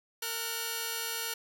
5% pulse tone pair together, 456.6 / 1450.8 Hz, A#4 / F#6, -36 / -34 cents, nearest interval octave + minor sixth, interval 2002 cents, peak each -25 / -24 dBFS, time 0.22-1.34 s, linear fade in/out 5 ms, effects none

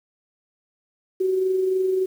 sine tone with amplitude modulation, 375.9 Hz, F#4, 27 cents sharp, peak -17 dBFS, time 1.2-2.06 s, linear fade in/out 10 ms, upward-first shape sine, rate 23.4 Hz, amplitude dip 35%, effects 8-bit

